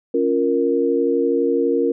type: chord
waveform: sine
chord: Bb minor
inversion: first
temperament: equal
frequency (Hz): 277.2 / 349.2 / 466.2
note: Db4 / F4 / Bb4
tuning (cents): 0 / 0 / 0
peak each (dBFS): -21 / -21 / -18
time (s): 0.14-1.92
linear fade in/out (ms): 5
effects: none